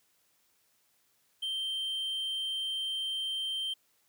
triangle tone, 3136 Hz, G7, in tune, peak -30 dBFS, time 1.42-3.74 s, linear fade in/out 10 ms, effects white hiss -71 dBFS RMS until 4.08 s + high-pass 60 Hz 12 dB/octave

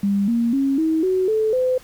sine tone with pitch steps, 200 / 233.8 / 273.2 / 319.3 / 373.2 / 436.2 / 509.8 Hz, G3 / A#3 / C#4 / D#4 / F#4 / A4 / C5, +35 / +5 / -25 / +45 / +15 / -15 / -45 cents, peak -16 dBFS, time 0.03-1.78 s, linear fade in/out 5 ms, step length 250 ms, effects pink hiss -47 dBFS RMS until 1.83 s

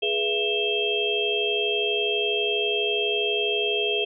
sine tone cluster, 416 / 488.2 / 673 / 2644 / 3210 Hz, G#4 / B4 / E5 / E7 / G7, +3 / -20 / +36 / +5 / +40 cents, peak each -26 / -33 / -33 / -28 / -26 dBFS, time 0.02-4.05 s, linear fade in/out 10 ms, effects none

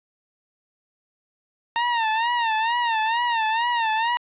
sawtooth tone with vibrato, 918 Hz, A#5, 27 cents flat, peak -16 dBFS, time 1.76-4.17 s, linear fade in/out 0 ms, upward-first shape sine, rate 2.2 Hz, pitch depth 94 cents each way, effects resampled to 8000 Hz + 9-bit

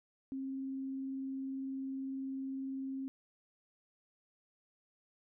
sine tone with vibrato, 267.8 Hz, C4, 40 cents sharp, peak -37 dBFS, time 0.32-3.08 s, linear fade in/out 0 ms, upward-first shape sine, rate 20 Hz, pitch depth 17 cents each way, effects none

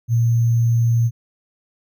sine tone with sample-and-hold, 116.54 Hz, A#2, in tune, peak -13 dBFS, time 0.08-1.11 s, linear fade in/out 50 ms, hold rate 6300 Hz, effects none

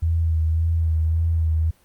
sine tone with vibrato, 81.2 Hz, E2, 26 cents flat, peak -17 dBFS, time 0.02-1.71 s, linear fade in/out 10 ms, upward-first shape sine, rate 1.8 Hz, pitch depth 33 cents each way, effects pink hiss -58 dBFS RMS until 1.84 s + Opus 24 kbps

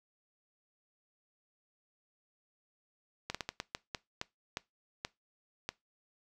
slowing click train, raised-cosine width 0.2 ms, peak -18 dBFS, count 11, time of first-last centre 3.3-5.69 s, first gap 46 ms, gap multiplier 1.34, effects noise-tail reverb RT60 0.2 s tail -21 dB re dry

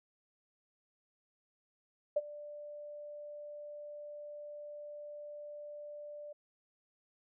sine tone with ADSR envelope, 590 Hz, D5, 8 cents sharp, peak -25 dBFS, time 2.16-6.33 s, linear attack 9 ms, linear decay 35 ms, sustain -19 dB, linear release 9 ms, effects none

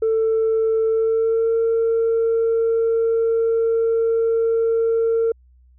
sine tone with pitch glide, 445.3 to 455.7 Hz, A4 to A#4, +21 to -39 cents, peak -14 dBFS, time 0.02-5.32 s, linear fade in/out 5 ms, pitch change +40 cents, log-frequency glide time 0.88-1.54 s, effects tanh soft clip ceiling -13 dBFS + added 62 Hz sine -49 dBFS peak until 5.78 s

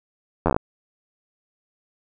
slowing click train, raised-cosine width 1 ms, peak -5 dBFS, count 8, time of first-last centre 0.46-0.564 s, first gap 11 ms, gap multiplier 1.1, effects none

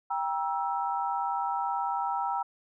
sine chord, E diminished, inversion first, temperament just, 791.1 / 949.3 / 1318.5 Hz, G5 / Bb5 / E6, +16 / +31 / 0 cents, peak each -31 / -31 / -34 dBFS, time 0.1-2.43 s, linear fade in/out 10 ms, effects none

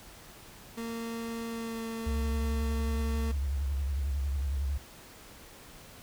30% pulse tone with pitch glide, 229.6 to 226.7 Hz, A#3 to A#3, -26 to -48 cents, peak -32 dBFS, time 0.77-3.32 s, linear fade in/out 10 ms, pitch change -22 cents, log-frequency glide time 1.48-1.83 s
sine tone with vibrato, 69.3 Hz, C#2, in tune, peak -28 dBFS, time 2.06-4.78 s, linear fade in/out 10 ms, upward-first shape sine, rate 11 Hz, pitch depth 100 cents each way
effects pink hiss -51 dBFS RMS until 6.02 s

